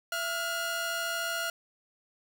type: tone pair together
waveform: sawtooth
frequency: 671.6 / 1423 Hz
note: E5 / F6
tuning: +32 / +32 cents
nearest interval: octave + minor second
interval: 1300 cents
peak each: -32 / -28 dBFS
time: 0.12-1.5 s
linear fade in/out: 2 ms
effects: none